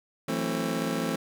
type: chord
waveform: 25% pulse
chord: F# half-diminished seventh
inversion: third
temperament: just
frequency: 166.5 / 185 / 222 / 266.4 Hz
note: E3 / F#3 / A3 / C4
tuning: +18 / 0 / +16 / +31 cents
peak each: -29 / -34 / -28 / -28 dBFS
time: 0.28-1.16 s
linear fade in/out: 5 ms
effects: none